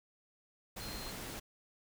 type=tone in noise; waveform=sine; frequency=4186 Hz; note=C8; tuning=in tune; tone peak=-48 dBFS; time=0.8-1.12 s; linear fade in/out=10 ms; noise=pink; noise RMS=-44 dBFS; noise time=0.76-1.4 s; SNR=-7 dB; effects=none